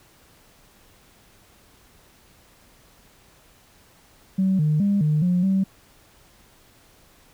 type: tone with pitch steps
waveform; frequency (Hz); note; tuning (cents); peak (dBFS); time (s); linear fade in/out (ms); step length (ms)
sine; 190.2 / 152.2 / 201.1 / 151.9 / 179 / 192.2; F#3 / D#3 / G3 / D#3 / F3 / G3; +48 / -38 / +44 / -41 / +43 / -34; -16; 4.38-5.64; 10; 210
effects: tanh soft clip ceiling -13 dBFS + pink hiss -55 dBFS RMS until 7.33 s